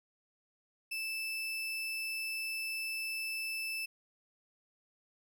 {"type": "tone", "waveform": "35% pulse", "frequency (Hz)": 2637, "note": "E7", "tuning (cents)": 0, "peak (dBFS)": -34, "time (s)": [0.91, 3.86], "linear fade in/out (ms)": 10, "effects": []}